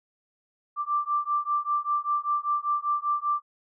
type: beating tone pair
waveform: sine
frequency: 1174.7 / 1179.8 Hz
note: D6 / D6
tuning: 0 / +8 cents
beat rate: 5.1 Hz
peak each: -27 dBFS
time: 0.76-3.42 s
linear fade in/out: 50 ms
effects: none